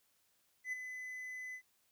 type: tone with ADSR envelope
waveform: triangle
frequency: 2012 Hz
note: B6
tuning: 32 cents sharp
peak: -33 dBFS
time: 0.64-1.62 s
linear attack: 85 ms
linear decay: 15 ms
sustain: -8 dB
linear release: 79 ms
effects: white hiss -75 dBFS RMS until 1.91 s